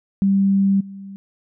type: tone with level steps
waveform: sine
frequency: 196 Hz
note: G3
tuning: in tune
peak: -13 / -32 dBFS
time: 0.22-1.16 s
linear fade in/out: 0 ms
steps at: 0.8 s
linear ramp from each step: 10 ms
effects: none